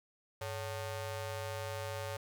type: ring-modulated tone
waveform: sawtooth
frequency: 329.6 Hz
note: E4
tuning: in tune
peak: -31 dBFS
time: 0.41-2.17 s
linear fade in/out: 5 ms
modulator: 231 Hz
effects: none